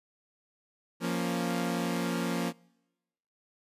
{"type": "chord", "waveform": "sawtooth", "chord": "Bb minor", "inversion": "second", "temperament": "equal", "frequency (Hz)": [174.61, 233.1, 277.2], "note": ["F3", "Bb3", "Db4"], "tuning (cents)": [0, 0, 0], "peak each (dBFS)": [-28, -29, -32], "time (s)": [1, 2.53], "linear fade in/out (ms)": 50, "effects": ["noise-tail reverb RT60 1.0 s tail -26 dB re dry", "resampled to 32000 Hz"]}